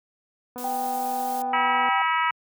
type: click train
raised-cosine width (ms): 1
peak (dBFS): -24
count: 329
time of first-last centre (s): 0.56-1.888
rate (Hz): 247
type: noise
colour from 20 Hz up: blue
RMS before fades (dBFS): -38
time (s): 0.58-1.42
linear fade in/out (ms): 0
type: tone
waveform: sine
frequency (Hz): 784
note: G5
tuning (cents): 0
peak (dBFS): -25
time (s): 0.64-2.02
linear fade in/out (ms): 2
type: harmonic tone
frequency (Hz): 322.8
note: E4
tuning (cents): -36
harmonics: 3 / 4 / 5 / 6 / 7 / 8 / 9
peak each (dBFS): -24 / -25 / -33 / -29 / -30 / -38 / -36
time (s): 1.53-2.31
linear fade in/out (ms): 5
effects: high-pass 100 Hz 12 dB/octave